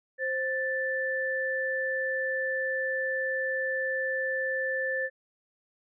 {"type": "tone pair together", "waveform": "sine", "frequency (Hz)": [525, 1760.8], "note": ["C5", "A6"], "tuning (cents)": [6, 1], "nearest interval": "octave + major sixth", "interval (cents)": 2095, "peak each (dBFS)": [-31, -29], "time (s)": [0.18, 5.1], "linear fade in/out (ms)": 50, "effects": []}